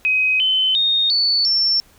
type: tone with pitch steps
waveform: sine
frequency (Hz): 2524 / 3054 / 3695 / 4471 / 5410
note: D#7 / G7 / A#7 / C#8 / E8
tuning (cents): +24 / -46 / -16 / +14 / +44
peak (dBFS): -14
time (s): 0.05-1.8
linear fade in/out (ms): 0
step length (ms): 350
effects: pink hiss -52 dBFS RMS until 1.98 s